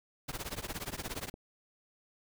pink noise with tremolo, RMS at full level -36 dBFS, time 0.28-1.3 s, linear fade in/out 10 ms, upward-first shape triangle, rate 17 Hz, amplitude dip 100%
click train, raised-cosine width 2 ms, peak -32 dBFS, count 5, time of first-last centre 0.99-1.341 s, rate 11.4 Hz
effects none

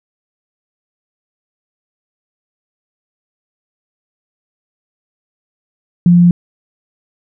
sine tone, 174.61 Hz, F3, in tune, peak -4 dBFS, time 6.06-6.31 s, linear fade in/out 2 ms, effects none

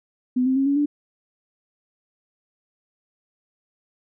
sine tone with pitch steps, 251.7 / 261.2 / 271 / 281.2 / 291.8 Hz, B3 / C4 / C#4 / C#4 / D4, +33 / -3 / -39 / +25 / -11 cents, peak -17 dBFS, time 0.36-0.86 s, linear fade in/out 10 ms, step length 100 ms, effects none

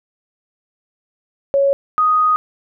sine tone pair in turn, 555 / 1245.9 Hz, C#5 / D#6, +2 / +2 cents, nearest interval octave + major second, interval 1400 cents, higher second, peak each -11 dBFS, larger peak neither, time 1.54-1.73 / 1.98-2.36 s, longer second, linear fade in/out 0 ms, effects none

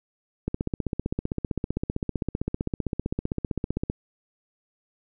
click train, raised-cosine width 3 ms, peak -13 dBFS, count 54, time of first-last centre 0.48-3.899 s, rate 15.5 Hz, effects none

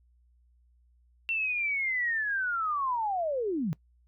sine linear sweep, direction down, 2719 to 139 Hz, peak -27 dBFS, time 1.29-3.73 s, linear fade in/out 0 ms, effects noise-tail reverb RT60 0.1 s tail -21 dB re dry + added 60 Hz sine -61 dBFS peak until 4.07 s

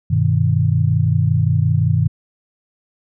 sine chord, G augmented, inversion none, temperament equal, 98 / 123.47 / 155.56 Hz, G2 / B2 / D#3, 0 / 0 / 0 cents, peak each -17 dBFS, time 0.1-2.08 s, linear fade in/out 10 ms, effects none

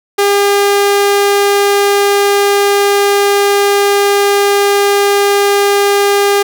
sawtooth tone, 403.2 Hz, G4, 49 cents sharp, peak -4 dBFS, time 0.18-6.43 s, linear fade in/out 10 ms, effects none

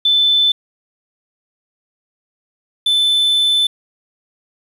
sine / triangle tone pair in turn, 3520 / 3520 Hz, A7 / A7, 0 / 0 cents, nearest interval unison, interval 0 cents, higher neither, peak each -10 dBFS, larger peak neither, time 0.05-0.52 / 2.86-3.67 s, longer second, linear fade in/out 5 ms, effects resampled to 32000 Hz + 7-bit

